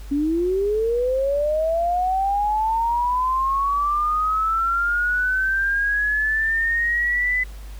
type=linear sweep; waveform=sine; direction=up; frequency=276.6 to 2013 Hz; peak=-18 dBFS; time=0.11-7.44 s; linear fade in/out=10 ms; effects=added 50 Hz sine -33 dBFS peak until 7.79 s + pink hiss -48 dBFS RMS until 7.79 s